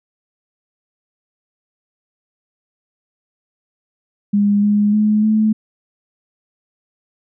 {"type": "tone with pitch steps", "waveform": "sine", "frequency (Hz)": [203.9, 207, 212.3, 216.5], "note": ["G#3", "G#3", "G#3", "A3"], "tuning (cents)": [-32, -5, 38, -28], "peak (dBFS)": -11, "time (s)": [4.33, 5.53], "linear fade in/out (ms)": 10, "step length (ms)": 300, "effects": []}